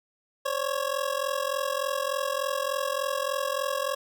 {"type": "ring-modulated tone", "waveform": "25% pulse", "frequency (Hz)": 551, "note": "C#5", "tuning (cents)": -11, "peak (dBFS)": -20, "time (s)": [0.45, 3.95], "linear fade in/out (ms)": 10, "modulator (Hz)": 21.7, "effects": []}